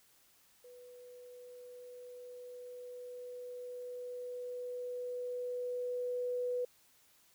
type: tone with level ramp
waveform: sine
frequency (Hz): 493.9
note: B4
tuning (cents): 0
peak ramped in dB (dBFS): -52 to -32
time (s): 0.64-6.65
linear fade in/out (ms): 5
effects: white hiss -67 dBFS RMS until 7.34 s